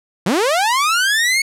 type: linear sweep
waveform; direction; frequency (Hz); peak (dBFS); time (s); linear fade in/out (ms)
sawtooth; up; 155.56 to 2217; -10; 0.26-1.42; 5
effects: low-pass 11000 Hz 12 dB/octave